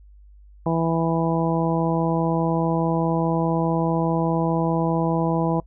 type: harmonic tone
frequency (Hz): 164.81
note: E3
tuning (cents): 0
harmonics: 1 / 2 / 3 / 4 / 5 / 6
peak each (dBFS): -22 / -25 / -27 / -28 / -29 / -30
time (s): 0.66-5.6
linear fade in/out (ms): 2
effects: noise-tail reverb RT60 0.1 s tail -24 dB re dry + added 50 Hz sine -45 dBFS peak until 5.66 s